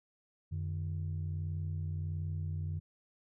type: tone pair together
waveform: sine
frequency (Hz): 90.6 / 152.09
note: F#2 / D#3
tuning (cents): -36 / -39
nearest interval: major sixth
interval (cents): 897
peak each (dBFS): -34 / -38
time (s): 0.51-2.8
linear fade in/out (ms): 20
effects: tanh soft clip ceiling -29 dBFS